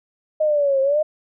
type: linear two-way sweep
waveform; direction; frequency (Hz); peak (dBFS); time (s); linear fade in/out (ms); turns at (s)
sine; down then up; 625 to 531 to 625; -15; 0.4-1.03; 10; 0.81
effects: none